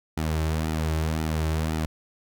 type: tone with flanger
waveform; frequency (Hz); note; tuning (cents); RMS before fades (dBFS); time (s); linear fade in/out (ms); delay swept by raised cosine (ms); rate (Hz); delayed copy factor
sawtooth; 79; D#2; +27; -26; 0.17-1.86; 5; 1.8 to 4.2; 1.9; -0.6
effects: none